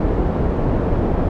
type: low-pass noise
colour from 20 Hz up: pink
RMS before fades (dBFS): -18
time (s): 0-1.29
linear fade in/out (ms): 5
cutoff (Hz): 630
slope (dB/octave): 12
effects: none